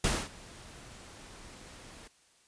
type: noise with ADSR envelope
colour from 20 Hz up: pink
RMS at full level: -27 dBFS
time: 0.04-2.08 s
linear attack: 3 ms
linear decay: 240 ms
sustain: -23 dB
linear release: 9 ms
effects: white hiss -65 dBFS RMS until 2.47 s + resampled to 22050 Hz